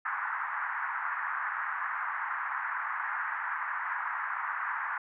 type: band-pass noise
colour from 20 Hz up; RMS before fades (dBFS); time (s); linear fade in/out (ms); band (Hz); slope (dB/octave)
white; -34; 0.05-4.98; 5; 900 to 1800; 48
effects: none